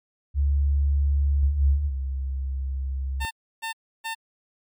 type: tone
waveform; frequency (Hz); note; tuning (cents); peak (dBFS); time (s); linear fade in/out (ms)
sine; 70.7; C#2; +35; -18; 0.34-1.9; 50
type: tone with vibrato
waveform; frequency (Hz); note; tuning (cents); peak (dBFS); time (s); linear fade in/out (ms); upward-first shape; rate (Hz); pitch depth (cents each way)
sine; 66.9; C2; +39; -25; 1.43-3.25; 0; triangle; 19; 13
type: tone bursts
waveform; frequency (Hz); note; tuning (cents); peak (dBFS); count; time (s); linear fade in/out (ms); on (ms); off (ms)
15% pulse; 900; A5; +39; -22; 3; 3.2-4.15; 20; 110; 310
effects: MP3 96 kbps